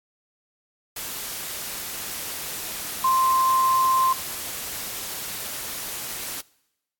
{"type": "tone in noise", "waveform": "sine", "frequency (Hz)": 1046.5, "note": "C6", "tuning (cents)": 0, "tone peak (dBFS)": -17, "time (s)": [3.04, 4.13], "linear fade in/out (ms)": 5, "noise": "white", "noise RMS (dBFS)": -32, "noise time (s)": [0.96, 6.41], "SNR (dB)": 12, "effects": ["noise-tail reverb RT60 0.9 s tail -23 dB re dry", "AAC 64 kbps"]}